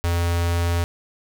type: tone with notch filter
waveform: square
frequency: 85.7 Hz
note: F2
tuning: 32 cents flat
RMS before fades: -21 dBFS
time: 0.04-0.84 s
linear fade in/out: 0 ms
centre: 190 Hz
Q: 0.72
effects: none